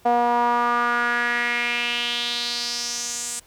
sawtooth tone with band-pass filter sweep, 239.6 Hz, A#3, 48 cents sharp, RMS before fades -23 dBFS, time 0.05-3.4 s, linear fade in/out 10 ms, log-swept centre 720 to 8200 Hz, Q 3.8, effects pink hiss -55 dBFS RMS until 3.46 s

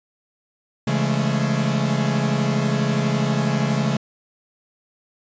45% pulse chord, A major seventh, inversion first, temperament equal with one note detuned, 138.59 / 168.18 / 207.7 / 220 Hz, C#3 / E3 / G#3 / A3, 0 / +35 / 0 / 0 cents, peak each -22 / -26 / -25 / -25 dBFS, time 0.87-3.97 s, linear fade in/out 5 ms, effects resampled to 16000 Hz

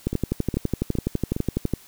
two click trains, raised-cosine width 3 ms, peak -9 / -13 dBFS, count 21 / 4, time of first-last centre 0.07-1.737 / 0.13-1.365 s, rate 12 / 2.43 Hz, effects white hiss -50 dBFS RMS until 1.87 s

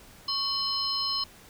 sine tone cluster, 1106 / 3027 / 4182 / 5190 Hz, C#6 / F#7 / C8 / E8, -4 / +39 / -2 / -28 cents, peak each -35 / -37 / -30 / -30 dBFS, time 0.28-1.24 s, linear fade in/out 5 ms, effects pink hiss -52 dBFS RMS until 1.49 s

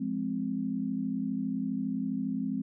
sine chord, F minor, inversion none, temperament just, 174.61 / 209.5 / 261.9 Hz, F3 / Ab3 / C4, 0 / +15 / +2 cents, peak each -37 / -33 / -32 dBFS, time 0-2.62 s, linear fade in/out 10 ms, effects none

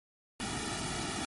pink noise with comb filter, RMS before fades -36 dBFS, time 0.4-1.25 s, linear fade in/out 0 ms, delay 1.9 ms, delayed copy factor -0.9, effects MP3 48 kbps

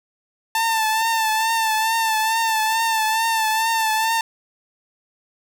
sawtooth tone with vibrato, 890 Hz, A5, 20 cents sharp, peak -14 dBFS, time 0.55-4.21 s, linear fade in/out 2 ms, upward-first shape triangle, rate 2.3 Hz, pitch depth 49 cents each way, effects none

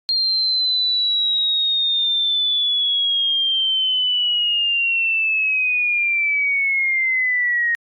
sine linear sweep, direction down, 4215 to 1864.7 Hz, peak -16 dBFS, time 0.09-7.75 s, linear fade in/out 0 ms, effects AAC 48 kbps

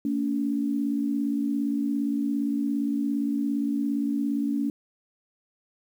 sine tone pair together, 226.8 / 284.2 Hz, A#3 / C#4, -47 / +43 cents, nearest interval major third, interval 390 cents, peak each -28 / -25 dBFS, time 0.05-4.7 s, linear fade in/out 2 ms, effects 9-bit

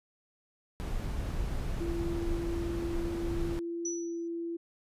brown noise, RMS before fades -34 dBFS, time 0.8-3.59 s, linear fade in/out 0 ms
sine tone with pitch glide, 339.5 to 337.2 Hz, F4 to E4, -49 to +39 cents, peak -33 dBFS, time 1.8-4.57 s, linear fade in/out 10 ms, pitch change -12 cents, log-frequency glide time 3.95-4.18 s
sine tone with exponential decay, 5920 Hz, F#8, in tune, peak -31 dBFS, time 3.85-4.28 s, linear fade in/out 5 ms, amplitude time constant 93 ms
effects resampled to 32000 Hz

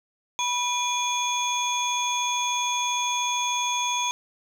sine tone cluster, 977 / 2428 / 3413 / 6450 Hz, B5 / D#7 / G#7 / G8, -19 / -43 / +47 / +48 cents, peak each -26 / -31 / -28 / -29 dBFS, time 0.39-4.11 s, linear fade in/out 0 ms, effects tanh soft clip ceiling -15 dBFS + 8-bit

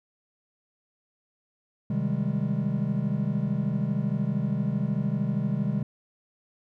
triangle chord, Ab major seventh, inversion first, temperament equal with one note detuned, 130.81 / 155.56 / 194.76 / 207.7 Hz, C3 / Eb3 / G3 / Ab3, 0 / 0 / -11 / 0 cents, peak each -28 dBFS, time 1.9-5.83 s, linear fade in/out 5 ms, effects none

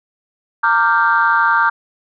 sine chord, G minor seventh, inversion first, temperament equal with one note detuned, 918.4 / 1174.7 / 1396.9 / 1568 Hz, Bb5 / D6 / F6 / G6, -26 / 0 / 0 / 0 cents, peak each -16 dBFS, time 0.63-1.7 s, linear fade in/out 10 ms, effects tanh soft clip ceiling -2 dBFS

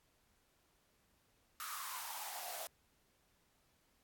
white noise with high-pass filter sweep, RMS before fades -45 dBFS, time 1.6-2.67 s, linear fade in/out 0 ms, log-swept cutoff 1300 to 630 Hz, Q 7.8, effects pink hiss -75 dBFS RMS until 4.03 s + AAC 64 kbps

